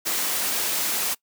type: noise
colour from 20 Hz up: white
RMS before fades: -25 dBFS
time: 0.05-1.15 s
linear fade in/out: 20 ms
effects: noise-tail reverb RT60 0.1 s tail -22 dB re dry + high-pass 200 Hz 12 dB/octave